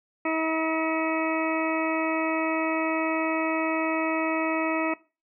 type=harmonic tone; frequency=320.6 Hz; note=E4; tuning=48 cents flat; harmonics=1 / 2 / 3 / 4 / 6 / 7 / 8; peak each=-27 / -30 / -32 / -33 / -35 / -35 / -36 dBFS; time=0.25-4.94 s; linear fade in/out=5 ms; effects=noise-tail reverb RT60 0.3 s tail -19 dB re dry